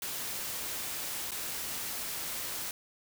white noise with dropouts, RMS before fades -37 dBFS, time 0.02-2.71 s, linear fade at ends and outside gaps 2 ms, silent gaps 1.309-1.317 s, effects none

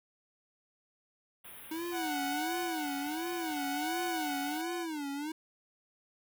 white band-stop noise, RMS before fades -49 dBFS, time 1.44-4.62 s, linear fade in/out 10 ms, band 3600 to 9500 Hz, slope 96 dB/octave
square tone with vibrato, 311.1 Hz, D#4, in tune, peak -36 dBFS, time 1.71-5.32 s, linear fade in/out 5 ms, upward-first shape sine, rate 1.4 Hz, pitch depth 190 cents each way
sawtooth tone with tremolo, 740 Hz, F#5, in tune, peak -30 dBFS, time 1.91-4.87 s, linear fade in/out 50 ms, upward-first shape sine, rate 0.59 Hz, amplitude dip 50%
effects none

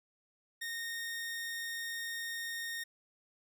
sawtooth tone, 1847 Hz, A#6, 16 cents flat, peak -34 dBFS, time 0.61-2.84 s, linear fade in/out 10 ms, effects none

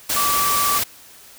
sine tone in noise, 1157 Hz, D6, 26 cents flat, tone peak -19 dBFS, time 0.16-0.79 s, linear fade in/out 10 ms, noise white, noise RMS -21 dBFS, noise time 0.09-0.84 s, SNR -1 dB, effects white hiss -45 dBFS RMS until 1.38 s

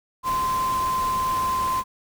sine tone in noise, 1037 Hz, C6, 16 cents flat, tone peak -21 dBFS, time 0.23-1.84 s, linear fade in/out 50 ms, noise pink, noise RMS -34 dBFS, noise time 0.23-1.84 s, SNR +10 dB, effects none

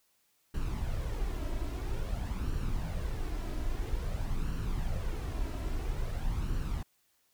brown noise with flanger, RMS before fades -33 dBFS, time 0.54-6.83 s, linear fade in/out 5 ms, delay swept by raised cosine 0.69 to 3.09 ms, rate 0.5 Hz, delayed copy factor +0.5, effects white hiss -72 dBFS RMS until 7.33 s

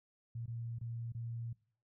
sine tone with dropouts, 116.54 Hz, A#2, in tune, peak -39 dBFS, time 0.35-1.53 s, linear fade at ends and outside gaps 5 ms, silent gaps 0.46-0.478 / 0.787-0.811 / 1.122-1.148 s, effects noise-tail reverb RT60 0.5 s tail -22 dB re dry

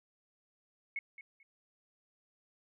sine tone with echo, 2193 Hz, C#7, 19 cents flat, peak -34 dBFS, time 0.96-0.99 s, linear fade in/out 2 ms, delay 220 ms, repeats 2, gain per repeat -13 dB, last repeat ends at 1.43 s, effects none

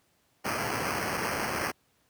blue noise with sample-and-hold, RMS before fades -31 dBFS, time 0.44-1.72 s, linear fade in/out 20 ms, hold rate 3675 Hz, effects pink hiss -69 dBFS RMS until 2.09 s + high-pass 80 Hz 12 dB/octave

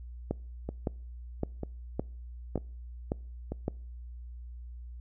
two click trains, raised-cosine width 2 ms, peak -21 / -16 dBFS, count 4 / 7, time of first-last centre 0.69-3.52 / 0.31-3.681 s, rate 1.06 / 1.78 Hz, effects noise-tail reverb RT60 0.5 s tail -26 dB re dry + added 60 Hz sine -41 dBFS peak until 5 s

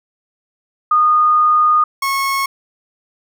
sine / 30% pulse tone pair in turn, 1228 / 1094 Hz, D#6 / C#6, -23 / -23 cents, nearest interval major second, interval 200 cents, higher first, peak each -9 / -13 dBFS, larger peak first, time 0.91-1.84 / 2.02-2.46 s, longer first, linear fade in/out 5 ms, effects none

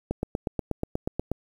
click train, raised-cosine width 2 ms, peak -13 dBFS, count 11, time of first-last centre 0.11-1.316 s, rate 8.29 Hz, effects 8-bit

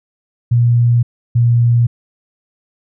sine tone pair in turn, 119.4 / 118.82 Hz, A#2 / A#2, +42 / +34 cents, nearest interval unison, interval 8 cents, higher first, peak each -8 dBFS, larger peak neither, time 0.51-1.03 / 1.35-1.87 s, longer neither, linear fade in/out 10 ms, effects none

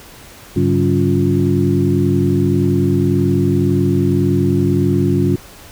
sine tone cluster, 99.7 / 141.5 / 191.9 / 282.1 / 352.6 Hz, G2 / C#3 / G3 / C#4 / F4, +30 / +36 / -37 / +30 / +17 cents, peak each -18 dBFS, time 0.56-5.36 s, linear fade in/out 5 ms, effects pink hiss -39 dBFS RMS until 5.71 s

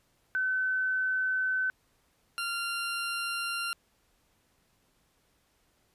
sine / 20% pulse tone pair in turn, 1520 / 1386.9 Hz, F#6 / F6, +46 / -12 cents, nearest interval major second, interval 158 cents, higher first, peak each -26 dBFS, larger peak neither, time 0.35-1.7 / 2.38-3.73 s, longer neither, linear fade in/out 0 ms, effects pink hiss -70 dBFS RMS until 5.94 s + resampled to 32000 Hz

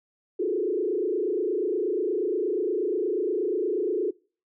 sine tone with frequency modulation, 392 Hz, G4, in tune, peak -23 dBFS, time 0.39-4.11 s, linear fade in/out 10 ms, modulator 28.4 Hz, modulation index 2, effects noise-tail reverb RT60 0.4 s tail -25 dB re dry

